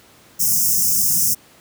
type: band-stop noise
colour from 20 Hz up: white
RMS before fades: -17 dBFS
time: 0.39-1.35 s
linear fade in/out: 20 ms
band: 230 to 5200 Hz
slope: 96 dB/octave
effects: pink hiss -49 dBFS RMS until 1.6 s + high-pass 100 Hz 12 dB/octave